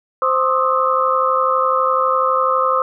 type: tone cluster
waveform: sine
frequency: 521 / 1064 / 1221 / 1293 Hz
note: C5 / C6 / D#6 / E6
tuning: -7 / +29 / -33 / -34 cents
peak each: -19 dBFS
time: 0.22-2.82 s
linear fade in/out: 2 ms
effects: none